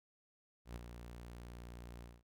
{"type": "tone with ADSR envelope", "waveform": "sawtooth", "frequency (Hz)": 59.3, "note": "A#1", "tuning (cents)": 30, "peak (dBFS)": -38, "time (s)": [0.65, 2.23], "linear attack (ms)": 110, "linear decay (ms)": 17, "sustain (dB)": -7, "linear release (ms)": 210, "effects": []}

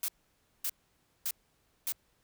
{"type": "noise bursts", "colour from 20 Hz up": "blue", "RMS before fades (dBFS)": -33, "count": 4, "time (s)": [0.03, 1.922], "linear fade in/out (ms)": 2, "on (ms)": 53, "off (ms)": 560, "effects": ["pink hiss -72 dBFS RMS until 2.23 s"]}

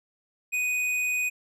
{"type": "tone with hard clipping", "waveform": "triangle", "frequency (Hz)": 2489, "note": "D#7", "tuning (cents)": 0, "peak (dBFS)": -26, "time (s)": [0.52, 1.3], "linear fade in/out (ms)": 20, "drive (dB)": 13, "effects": []}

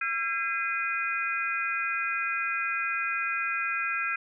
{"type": "tone cluster", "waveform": "sine", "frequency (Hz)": [1355, 1619, 2053, 2468], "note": ["E6", "G#6", "C7", "D#7"], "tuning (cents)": [47, -45, -33, -15], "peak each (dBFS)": [-32, -32, -36, -31], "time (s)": [0.01, 4.16], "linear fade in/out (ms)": 5, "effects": []}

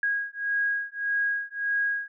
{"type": "beating tone pair", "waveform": "sine", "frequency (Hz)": [1642, 1643.7], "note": ["G#6", "G#6"], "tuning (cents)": [-20, -18], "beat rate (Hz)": 1.7, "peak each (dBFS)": -28, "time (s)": [0.03, 2.08], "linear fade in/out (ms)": 2, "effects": []}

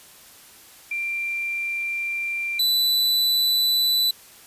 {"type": "tone pair in turn", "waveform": ["sine", "45% pulse"], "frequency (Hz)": [2367, 3981], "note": ["D7", "B7"], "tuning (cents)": [13, 13], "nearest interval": "major sixth", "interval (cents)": 900, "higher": "second", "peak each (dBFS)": [-24, -18], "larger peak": "second", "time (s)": [[0.91, 2.59], [2.59, 4.11]], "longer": "first", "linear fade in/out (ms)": 5, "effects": ["white hiss -48 dBFS RMS until 4.46 s", "resampled to 32000 Hz"]}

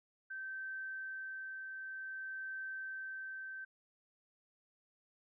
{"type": "tone with tremolo", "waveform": "sine", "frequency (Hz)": 1550, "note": "G6", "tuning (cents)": -20, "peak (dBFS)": -40, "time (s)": [0.3, 3.65], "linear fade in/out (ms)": 10, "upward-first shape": "triangle", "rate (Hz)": 0.54, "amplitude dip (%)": 30, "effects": []}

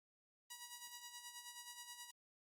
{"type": "tone with tremolo", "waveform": "5% pulse", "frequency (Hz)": 964, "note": "B5", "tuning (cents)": -42, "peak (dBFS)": -37, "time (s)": [0.5, 2.11], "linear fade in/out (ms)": 5, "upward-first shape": "sine", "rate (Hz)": 9.4, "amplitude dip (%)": 60, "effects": ["Opus 24 kbps"]}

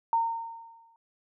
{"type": "tone with exponential decay", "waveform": "sine", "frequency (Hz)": 917, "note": "A#5", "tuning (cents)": -29, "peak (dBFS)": -20, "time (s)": [0.13, 0.96], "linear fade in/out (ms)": 1, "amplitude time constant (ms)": 180, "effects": []}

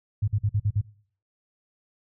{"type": "tone bursts", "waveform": "sine", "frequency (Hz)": 103.83, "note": "G#2", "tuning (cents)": 0, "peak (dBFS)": -20, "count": 6, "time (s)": [0.22, 0.814], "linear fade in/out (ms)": 10, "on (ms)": 59, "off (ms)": 48, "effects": ["noise-tail reverb RT60 0.5 s tail -21 dB re dry"]}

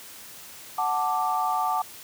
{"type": "chord", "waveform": "sine", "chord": "D major", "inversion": "first", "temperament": "equal", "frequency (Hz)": [740, 880, 1174.7], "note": ["F#5", "A5", "D6"], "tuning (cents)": [0, 0, 0], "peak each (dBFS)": -27, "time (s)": [0.78, 1.82], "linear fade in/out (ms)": 5, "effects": ["white hiss -44 dBFS RMS until 2.03 s", "high-pass 60 Hz 12 dB/octave"]}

